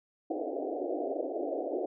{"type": "band-pass noise", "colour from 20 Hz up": "pink", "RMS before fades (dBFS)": -34, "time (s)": [0.3, 1.86], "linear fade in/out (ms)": 5, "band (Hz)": [280, 740], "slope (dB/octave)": 96, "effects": []}